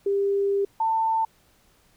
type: tone pair in turn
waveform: sine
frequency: 398.2 / 893.9 Hz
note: G4 / A5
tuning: +27 / +27 cents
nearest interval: octave + major second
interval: 1400 cents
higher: second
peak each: -20 / -20 dBFS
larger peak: neither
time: 0.06-0.65 / 0.8-1.25 s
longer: first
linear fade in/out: 5 ms
effects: pink hiss -61 dBFS RMS until 1.96 s